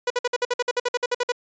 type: tone bursts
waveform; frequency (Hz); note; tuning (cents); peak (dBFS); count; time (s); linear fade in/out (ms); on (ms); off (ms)
sawtooth; 490; B4; -14; -16; 15; 0.07-1.321; 5; 33; 54
effects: resampled to 16000 Hz